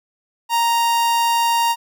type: tone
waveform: 45% pulse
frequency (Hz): 932.3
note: A#5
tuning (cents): 0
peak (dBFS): -15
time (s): 0.49-1.76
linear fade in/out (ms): 50
effects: none